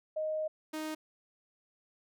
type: tone pair in turn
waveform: sine / sawtooth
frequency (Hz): 622.3 / 311.1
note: D#5 / D#4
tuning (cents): 0 / 0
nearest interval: octave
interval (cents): 1200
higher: first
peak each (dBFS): -31 / -32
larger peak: first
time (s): 0.16-0.48 / 0.73-0.95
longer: first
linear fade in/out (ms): 10
effects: none